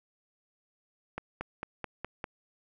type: accelerating click train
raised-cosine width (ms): 0.5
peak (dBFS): -20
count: 6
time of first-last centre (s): 1.18-2.242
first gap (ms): 230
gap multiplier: 0.96
effects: none